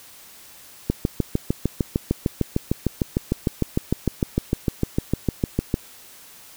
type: click train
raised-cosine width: 3 ms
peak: -6 dBFS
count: 33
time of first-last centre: 0.9-5.741 s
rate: 6.61 Hz
effects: white hiss -46 dBFS RMS until 6.56 s